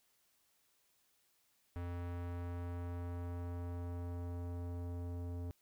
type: tone with low-pass filter sweep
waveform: square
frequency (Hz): 87.31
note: F2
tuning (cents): 0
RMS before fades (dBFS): -42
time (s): 1.76-5.51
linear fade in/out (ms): 0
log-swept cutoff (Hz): 2000 to 580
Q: 0.75
effects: white hiss -75 dBFS RMS until 5.61 s